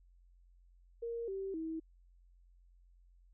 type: tone with pitch steps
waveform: sine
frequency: 466.2 / 387.5 / 322.1 Hz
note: A#4 / G4 / E4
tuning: 0 / -20 / -40 cents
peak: -37 dBFS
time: 1.02-1.8 s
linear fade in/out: 10 ms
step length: 260 ms
effects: added 44 Hz sine -61 dBFS peak until 3.33 s